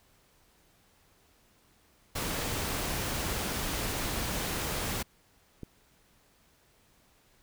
pink noise, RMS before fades -33 dBFS, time 2.15-5.03 s, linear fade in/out 10 ms
clicks, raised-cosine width 3 ms, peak -27 dBFS, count 2, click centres 3.797 / 5.633 s
effects pink hiss -65 dBFS RMS until 7.42 s

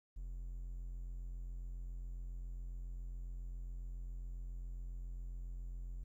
triangle tone, 43.65 Hz, F1, in tune, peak -40 dBFS, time 0.16-6.04 s, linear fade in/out 10 ms, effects 13-bit

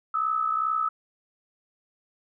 sine tone pair together, 1237.6 / 1300 Hz, D#6 / E6, -10 / -24 cents, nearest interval minor second, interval 86 cents, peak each -29 / -24 dBFS, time 0.14-0.89 s, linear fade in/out 5 ms, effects none

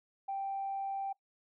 sine tone, 784 Hz, G5, in tune, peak -33 dBFS, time 0.28-1.13 s, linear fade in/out 10 ms, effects noise-tail reverb RT60 0.1 s tail -22 dB re dry + tanh soft clip ceiling -29 dBFS

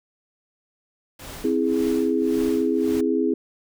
pink noise with tremolo, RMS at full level -37 dBFS, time 1.19-3.01 s, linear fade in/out 5 ms, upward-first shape sine, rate 1.8 Hz, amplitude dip 90%
sine chord, C augmented, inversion none, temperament equal with one note detuned, 261.6 / 327 / 415.3 Hz, C4 / E4 / G#4, 0 / -14 / 0 cents, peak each -23 dBFS, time 1.44-3.34 s, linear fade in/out 5 ms
effects none

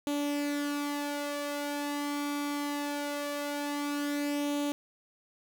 sawtooth tone with flanger, 289.3 Hz, D4, 26 cents flat, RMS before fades -33 dBFS, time 0.07-4.72 s, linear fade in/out 0 ms, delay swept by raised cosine 0.29 to 2.59 ms, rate 0.22 Hz, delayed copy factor +0.5, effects none

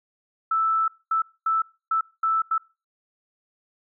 sine tone bursts at uneven times, 1318.5 Hz, E6, in tune, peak -19 dBFS, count 6, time 0.51-0.88 / 1.11-1.22 / 1.46-1.62 / 1.91-2.01 / 2.23-2.42 / 2.51-2.58 s, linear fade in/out 5 ms, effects noise-tail reverb RT60 0.3 s tail -23 dB re dry

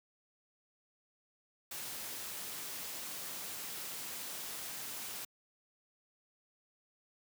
white noise, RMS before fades -43 dBFS, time 1.71-5.25 s, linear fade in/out 5 ms, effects high-pass 100 Hz 12 dB/octave

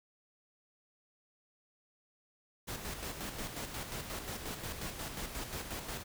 pink noise with tremolo, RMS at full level -40 dBFS, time 2.67-6.04 s, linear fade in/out 20 ms, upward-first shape square, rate 5.6 Hz, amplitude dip 45%, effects none

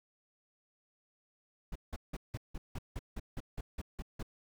brown noise bursts, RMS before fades -39 dBFS, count 13, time 1.72-4.228 s, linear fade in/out 5 ms, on 36 ms, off 170 ms, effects none

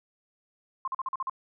sine tone bursts, 1057 Hz, C6, 17 cents sharp, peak -28 dBFS, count 7, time 0.85-1.297 s, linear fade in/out 2 ms, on 27 ms, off 43 ms, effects none

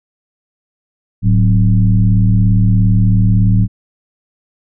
sine tone with frequency modulation, 106.5 Hz, G#2, 44 cents sharp, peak -7 dBFS, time 1.22-3.68 s, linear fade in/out 50 ms, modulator 76.9 Hz, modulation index 0.98, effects none

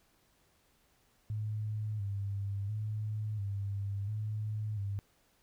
sine tone with vibrato, 103.3 Hz, G#2, 9 cents flat, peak -33 dBFS, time 1.3-4.99 s, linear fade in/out 0 ms, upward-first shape square, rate 0.72 Hz, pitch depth 61 cents each way, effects pink hiss -70 dBFS RMS until 5.42 s

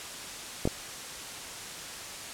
clicks, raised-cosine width 2 ms, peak -13 dBFS, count 2, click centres 0.654 / 0.675 s, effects white hiss -40 dBFS RMS until 2.33 s + low-pass 9000 Hz 12 dB/octave

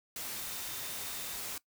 sine tone in noise, 3640 Hz, A#7, 42 cents flat, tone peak -51 dBFS, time 0.36-1.37 s, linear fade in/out 2 ms, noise white, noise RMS -40 dBFS, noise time 0.16-1.58 s, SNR -14 dB, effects noise-tail reverb RT60 0.1 s tail -20 dB re dry

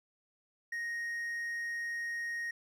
triangle tone, 1869 Hz, A#6, 4 cents sharp, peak -33 dBFS, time 0.72-2.51 s, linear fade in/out 5 ms, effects none

